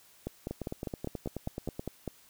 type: two click trains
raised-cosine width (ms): 2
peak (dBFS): -21 / -22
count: 10 / 13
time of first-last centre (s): 0.27-2.077 / 0.51-1.795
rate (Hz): 4.98 / 9.34
effects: white hiss -60 dBFS RMS until 2.29 s